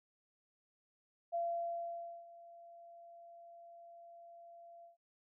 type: tone with ADSR envelope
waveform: sine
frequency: 683 Hz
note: F5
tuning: 39 cents flat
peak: -33 dBFS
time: 1.32-4.97 s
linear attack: 27 ms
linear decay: 900 ms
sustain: -20 dB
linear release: 130 ms
effects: none